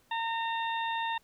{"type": "harmonic tone", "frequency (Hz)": 914, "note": "A#5", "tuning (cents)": -34, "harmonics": [1, 2, 3, 4], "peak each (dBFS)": [-31, -37, -41, -40], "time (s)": [0.11, 1.18], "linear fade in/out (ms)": 5, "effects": ["pink hiss -66 dBFS RMS until 1.23 s"]}